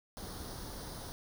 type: noise with comb filter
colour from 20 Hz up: pink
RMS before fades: -44 dBFS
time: 0.17-1.12 s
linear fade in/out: 0 ms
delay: 0.2 ms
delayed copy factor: +0.7
effects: none